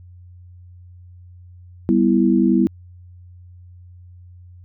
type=chord; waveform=sine; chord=E minor; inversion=first; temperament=equal; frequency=196 / 246.9 / 329.6 Hz; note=G3 / B3 / E4; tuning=0 / 0 / 0 cents; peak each=-17 dBFS; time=1.89-2.67 s; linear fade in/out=0 ms; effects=added 89 Hz sine -40 dBFS peak until 4.64 s